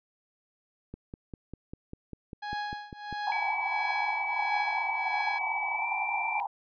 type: click train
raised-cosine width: 3 ms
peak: -27 dBFS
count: 12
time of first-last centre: 0.94-3.127 s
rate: 5.03 Hz
type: tone with tremolo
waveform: 30% pulse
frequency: 830.6 Hz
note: G#5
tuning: in tune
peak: -28 dBFS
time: 2.42-5.39 s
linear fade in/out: 10 ms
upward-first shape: triangle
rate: 1.5 Hz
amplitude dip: 95%
type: band-pass noise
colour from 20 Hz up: white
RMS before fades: -33 dBFS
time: 3.27-6.47 s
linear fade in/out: 2 ms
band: 760 to 950 Hz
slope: 96 dB/octave
type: tone with pitch glide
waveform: sine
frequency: 2291 to 2351 Hz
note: D7 to D7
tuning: -44 to +1 cents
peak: -31 dBFS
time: 3.32-6.4 s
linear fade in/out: 0 ms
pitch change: +45 cents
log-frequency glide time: 5.73-5.88 s
effects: resampled to 11025 Hz